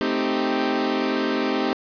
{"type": "chord", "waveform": "sawtooth", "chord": "A half-diminished seventh", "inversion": "none", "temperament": "equal", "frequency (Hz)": [220, 261.6, 311.1, 392], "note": ["A3", "C4", "Eb4", "G4"], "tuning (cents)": [0, 0, 0, 0], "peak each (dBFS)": [-25, -21, -23, -22], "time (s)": [0.01, 1.73], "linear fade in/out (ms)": 0, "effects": ["resampled to 11025 Hz", "8-bit"]}